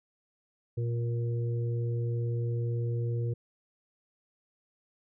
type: harmonic tone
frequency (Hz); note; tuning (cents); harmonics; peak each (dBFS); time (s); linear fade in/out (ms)
117.9; A#2; +20; 1 / 3 / 4; -28 / -41 / -40; 0.77-3.34; 10
effects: none